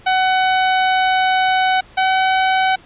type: tone pair in turn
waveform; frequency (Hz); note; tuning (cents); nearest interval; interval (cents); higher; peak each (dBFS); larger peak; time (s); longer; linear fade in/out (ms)
sawtooth; 750 / 756.5; F#5 / F#5; +23 / +38; unison; 15; second; -9; neither; 0.06-1.81 / 1.97-2.76; first; 10
effects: pink hiss -45 dBFS RMS until 2.85 s + resampled to 8000 Hz